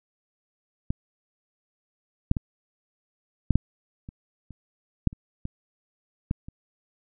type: clicks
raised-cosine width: 5 ms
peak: -13 / -7 / -15 / -7 / -6 / -26 / -29 / -6 / -27 / -19 / -13 / -27 dBFS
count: 12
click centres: 0.905 / 2.314 / 2.368 / 3.507 / 3.556 / 4.089 / 4.507 / 5.073 / 5.129 / 5.454 / 6.311 / 6.485 s
effects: none